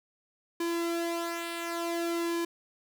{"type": "tone with flanger", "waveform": "sawtooth", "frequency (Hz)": 338.6, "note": "E4", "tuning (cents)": 46, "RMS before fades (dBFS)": -32, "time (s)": [0.6, 2.45], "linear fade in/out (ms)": 5, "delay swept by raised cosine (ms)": [1.5, 2.8], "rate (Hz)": 0.55, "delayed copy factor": -0.6, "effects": []}